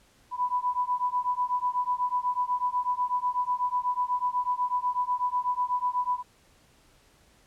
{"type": "beating tone pair", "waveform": "sine", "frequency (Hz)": [987.8, 995.9], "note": ["B5", "B5"], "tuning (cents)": [0, 14], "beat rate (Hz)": 8.1, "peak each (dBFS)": -28, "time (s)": [0.31, 6.23], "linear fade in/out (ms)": 50, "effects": ["pink hiss -61 dBFS RMS until 7.46 s", "low-pass 11000 Hz 12 dB/octave"]}